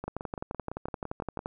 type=two click trains; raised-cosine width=1 ms; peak=-22 / -19 dBFS; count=9 / 17; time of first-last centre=0.04-1.391 / 0.08-1.459 s; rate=5.92 / 11.6 Hz; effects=none